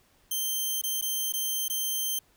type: tone with dropouts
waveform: 5% pulse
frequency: 3136 Hz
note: G7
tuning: in tune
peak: -19 dBFS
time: 0.31-2.19 s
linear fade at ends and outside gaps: 5 ms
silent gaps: 0.815-0.836 / 1.013-1.023 / 1.324-1.336 / 1.682-1.698 s
effects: pink hiss -64 dBFS RMS until 2.36 s